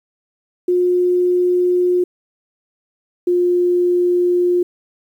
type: tone pair in turn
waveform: sine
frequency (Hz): 358.5 / 354.8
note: F4 / F4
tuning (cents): +45 / +27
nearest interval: unison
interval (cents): 18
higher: first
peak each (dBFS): -12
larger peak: neither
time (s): 0.68-2.04 / 3.27-4.63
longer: neither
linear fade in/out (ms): 5
effects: 8-bit